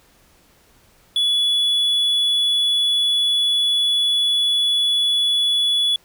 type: tone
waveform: triangle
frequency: 3412 Hz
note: G#7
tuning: 46 cents sharp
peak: -14 dBFS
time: 1.16-5.96 s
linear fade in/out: 2 ms
effects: pink hiss -55 dBFS RMS until 6.04 s